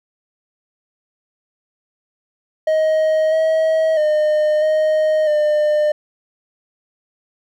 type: tone with pitch steps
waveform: triangle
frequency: 628 / 638 / 609 / 621 / 602 Hz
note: D#5 / D#5 / D#5 / D#5 / D5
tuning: +16 / +43 / -37 / -3 / +43 cents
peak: -11 dBFS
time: 2.67-5.92 s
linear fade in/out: 5 ms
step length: 650 ms
effects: none